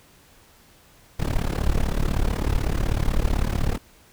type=noise with amplitude modulation; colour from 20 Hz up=brown; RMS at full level=-18 dBFS; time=1.19-3.78 s; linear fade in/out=10 ms; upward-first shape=sine; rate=36 Hz; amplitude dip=90%; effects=pink hiss -54 dBFS RMS until 4.12 s